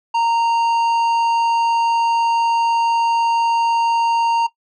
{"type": "tone with tanh clipping", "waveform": "triangle", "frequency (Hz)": 926, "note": "A#5", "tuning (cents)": -12, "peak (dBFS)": -16, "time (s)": [0.14, 4.47], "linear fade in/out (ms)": 10, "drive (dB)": 14, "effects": ["noise-tail reverb RT60 0.1 s tail -17 dB re dry"]}